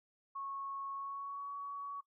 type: tone with pitch glide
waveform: sine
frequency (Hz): 1100 to 1126.4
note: C#6 to C#6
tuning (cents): -14 to +27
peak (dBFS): -40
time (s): 0.35-2.01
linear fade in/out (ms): 10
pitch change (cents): +41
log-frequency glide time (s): 0.93-1.48
effects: noise-tail reverb RT60 0.1 s tail -18 dB re dry